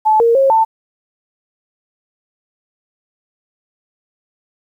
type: tone with pitch steps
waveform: sine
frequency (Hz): 866 / 464.4 / 541 / 891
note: A5 / A#4 / C#5 / A5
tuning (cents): -28 / -7 / -42 / +22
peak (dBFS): -8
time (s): 0.05-0.65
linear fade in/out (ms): 20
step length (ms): 150
effects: 8-bit